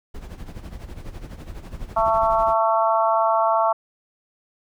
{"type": "noise with tremolo", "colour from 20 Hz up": "brown", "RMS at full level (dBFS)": -32, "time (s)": [0.14, 2.54], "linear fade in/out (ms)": 10, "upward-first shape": "sine", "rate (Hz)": 12, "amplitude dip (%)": 70}
{"type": "harmonic tone", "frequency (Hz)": 223.1, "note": "A3", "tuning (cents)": 24, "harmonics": [3, 4, 5, 6], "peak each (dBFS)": [-20, -21, -22, -27], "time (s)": [1.96, 3.73], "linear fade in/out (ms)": 10}
{"effects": []}